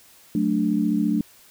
sine chord, D major, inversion first, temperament equal, 185 / 220 / 293.7 Hz, F#3 / A3 / D4, 0 / 0 / 0 cents, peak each -25 / -22 / -23 dBFS, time 0.35-1.21 s, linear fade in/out 2 ms, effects white hiss -52 dBFS RMS until 1.5 s

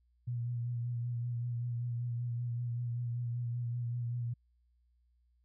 sine tone with vibrato, 120 Hz, B2, 49 cents flat, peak -33 dBFS, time 0.27-4.34 s, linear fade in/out 10 ms, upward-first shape sine, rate 5.2 Hz, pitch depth 30 cents each way, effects added 60 Hz sine -68 dBFS peak until 5.44 s

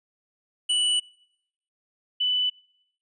square / sine tone pair in turn, 2960 / 2989 Hz, F#7 / F#7, 0 / +17 cents, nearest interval unison, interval 17 cents, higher second, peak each -21 dBFS, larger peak neither, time 0.69-1 / 2.2-2.5 s, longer first, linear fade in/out 10 ms, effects noise-tail reverb RT60 0.8 s tail -25 dB re dry + resampled to 24000 Hz

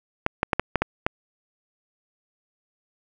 clicks, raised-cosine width 0.5 ms, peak -5 dBFS, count 7, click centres 0.264 / 0.431 / 0.532 / 0.596 / 0.757 / 0.82 / 1.065 s, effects none

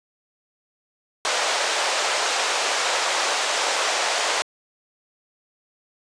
pink band-pass noise, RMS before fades -23 dBFS, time 1.25-4.42 s, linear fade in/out 0 ms, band 520 to 7800 Hz, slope 24 dB/octave, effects resampled to 22050 Hz

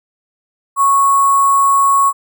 sine tone with sample-and-hold, 1105 Hz, C#6, 6 cents flat, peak -8 dBFS, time 0.76-2.13 s, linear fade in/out 50 ms, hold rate 8820 Hz, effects none

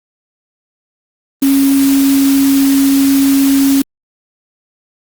sine tone in noise, 274.3 Hz, C#4, 18 cents flat, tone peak -7 dBFS, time 1.42-3.82 s, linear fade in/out 5 ms, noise white, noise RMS -21 dBFS, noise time 1.42-3.82 s, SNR +11 dB, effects Opus 32 kbps

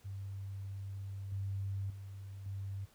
sine tone with level steps, 98 Hz, G2, in tune, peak -40 / -35 / -44 / -38 dBFS, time 0.04-2.86 s, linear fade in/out 20 ms, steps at 1.32 / 1.9 / 2.46 s, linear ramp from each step 2 ms, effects pink hiss -66 dBFS RMS until 2.94 s

